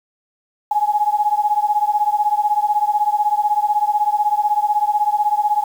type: beating tone pair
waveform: sine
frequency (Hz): 830.6 / 846.6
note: G#5 / G#5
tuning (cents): 0 / +33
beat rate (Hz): 16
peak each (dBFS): -17 / -18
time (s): 0.71-5.64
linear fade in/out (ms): 5
effects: 7-bit